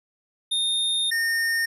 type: tone pair in turn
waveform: square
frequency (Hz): 3659 / 1829.5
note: A#7 / A#6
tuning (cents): -33 / -33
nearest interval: octave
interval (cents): 1200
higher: first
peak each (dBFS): -22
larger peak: neither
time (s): 0.51-1.11 / 1.11-1.66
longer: first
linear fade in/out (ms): 10
effects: resampled to 32000 Hz